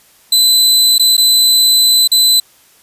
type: tone with dropouts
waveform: sawtooth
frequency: 4021 Hz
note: B7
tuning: 30 cents sharp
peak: -4 dBFS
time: 0.32-2.4 s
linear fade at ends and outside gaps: 5 ms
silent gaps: 0.982-0.995 / 1.168-1.178 / 2.076-2.116 s
effects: white hiss -48 dBFS RMS until 2.82 s + resampled to 32000 Hz